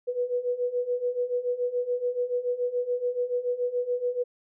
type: beating tone pair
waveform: sine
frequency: 487.1 / 494.1 Hz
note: B4 / B4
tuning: -24 / +1 cents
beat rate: 7 Hz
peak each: -30 / -27 dBFS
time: 0.07-4.24 s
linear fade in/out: 20 ms
effects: none